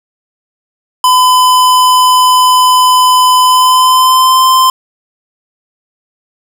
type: tone with pitch glide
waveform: square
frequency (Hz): 1010 to 1036.6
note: B5 to C6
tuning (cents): +39 to -16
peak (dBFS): -5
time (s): 1.04-4.7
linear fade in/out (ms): 2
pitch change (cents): +45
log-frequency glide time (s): 3.42-4.44
effects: none